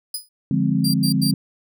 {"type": "tone with exponential decay", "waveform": "15% pulse", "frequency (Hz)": 4978, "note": "D#8", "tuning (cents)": 0, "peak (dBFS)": -15, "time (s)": [0.14, 0.29], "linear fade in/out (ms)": 5, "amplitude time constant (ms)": 31}
{"type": "chord", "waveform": "sine", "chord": "D half-diminished seventh", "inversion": "none", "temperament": "equal", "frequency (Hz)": [146.83, 174.61, 207.7, 261.6], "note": ["D3", "F3", "Ab3", "C4"], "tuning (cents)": [0, 0, 0, 0], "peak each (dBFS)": -22, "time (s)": [0.51, 1.34], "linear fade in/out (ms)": 2}
{"type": "tone bursts", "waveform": "sawtooth", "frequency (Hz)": 4726, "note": "D8", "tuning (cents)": 10, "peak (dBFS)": -19, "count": 3, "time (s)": [0.84, 1.314], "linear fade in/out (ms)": 10, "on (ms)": 100, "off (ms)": 87}
{"effects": []}